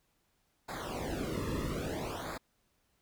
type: noise with flanger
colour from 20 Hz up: brown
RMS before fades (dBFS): -37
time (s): 0.68-2.38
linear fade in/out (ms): 10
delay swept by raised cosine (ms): 0.34 to 1.34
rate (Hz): 0.6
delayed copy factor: -1
effects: pink hiss -75 dBFS RMS until 3.01 s